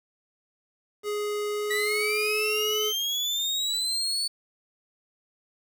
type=tone with pitch glide; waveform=square; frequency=416.4 to 426.6 Hz; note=G#4 to G#4; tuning=+5 to +46 cents; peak=-28 dBFS; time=1.03-2.93 s; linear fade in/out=50 ms; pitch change=+41 cents; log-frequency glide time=1.5-2.44 s
type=linear sweep; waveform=35% pulse; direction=up; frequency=1926 to 4486 Hz; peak=-24 dBFS; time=1.7-4.28 s; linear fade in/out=10 ms
effects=9-bit